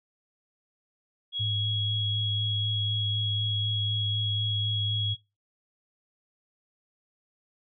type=tone; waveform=sine; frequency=3322 Hz; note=G#7; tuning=in tune; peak=-28 dBFS; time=1.32-5.17 s; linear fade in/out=50 ms
type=tone with vibrato; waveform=sine; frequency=105.4 Hz; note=G#2; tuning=26 cents sharp; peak=-28 dBFS; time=1.39-5.15 s; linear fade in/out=20 ms; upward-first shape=sine; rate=4 Hz; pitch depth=31 cents each way
effects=noise-tail reverb RT60 0.3 s tail -25 dB re dry